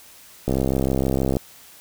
click train, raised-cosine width 2 ms, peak -8 dBFS, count 60, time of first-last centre 0.48-1.369 s, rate 66.4 Hz, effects white hiss -47 dBFS RMS until 1.8 s

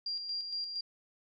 sine tone with tremolo, 4769 Hz, D8, 26 cents sharp, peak -33 dBFS, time 0.06-0.81 s, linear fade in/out 5 ms, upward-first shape square, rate 4.3 Hz, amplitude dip 45%, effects none

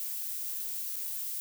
violet noise with dropouts, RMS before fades -36 dBFS, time 0-1.4 s, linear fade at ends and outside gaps 0 ms, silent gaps 0.959-0.964 s, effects none

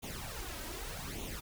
pink noise with flanger, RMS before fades -42 dBFS, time 0.02-1.41 s, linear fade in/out 20 ms, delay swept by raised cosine 0.3 to 3.2 ms, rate 0.83 Hz, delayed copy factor +0.7, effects none

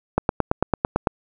click train, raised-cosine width 1 ms, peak -3 dBFS, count 9, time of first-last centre 0.18-1.072 s, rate 8.97 Hz, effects none

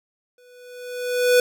square tone with exponential growth, 493.9 Hz, B4, in tune, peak -12 dBFS, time 0.38-1.4 s, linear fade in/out 2 ms, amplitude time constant 220 ms, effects none

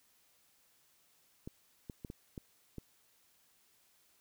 clicks, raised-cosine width 3 ms, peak -30 dBFS, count 6, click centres 1.475 / 1.898 / 2.048 / 2.101 / 2.378 / 2.783 s, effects white hiss -70 dBFS RMS until 4.2 s

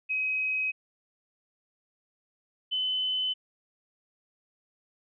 sine tone pair in turn, 2534 / 3030 Hz, D#7 / F#7, +31 / +40 cents, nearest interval minor third, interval 309 cents, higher second, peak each -26 dBFS, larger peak neither, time 0.09-0.72 / 2.71-3.34 s, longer neither, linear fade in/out 20 ms, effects none

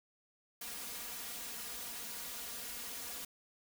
white noise with comb filter, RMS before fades -44 dBFS, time 0.61-3.25 s, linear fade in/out 5 ms, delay 4.2 ms, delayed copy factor +1, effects none

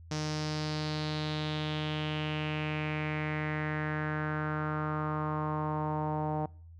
sawtooth tone with low-pass filter sweep, 153.1 Hz, D#3, 28 cents flat, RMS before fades -33 dBFS, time 0.11-6.46 s, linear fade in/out 5 ms, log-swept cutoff 5700 to 800 Hz, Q 3.9, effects noise-tail reverb RT60 0.5 s tail -24 dB re dry + added 83 Hz sine -48 dBFS peak until 6.79 s

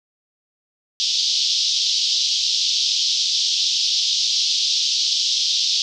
white band-pass noise, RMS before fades -20 dBFS, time 1-5.82 s, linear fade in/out 0 ms, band 3200 to 5600 Hz, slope 48 dB/octave, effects none

